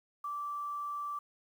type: tone with quantisation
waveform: sine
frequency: 1166 Hz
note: D6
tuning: 13 cents flat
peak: -35 dBFS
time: 0.24-1.19 s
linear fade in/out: 5 ms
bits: 10
effects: none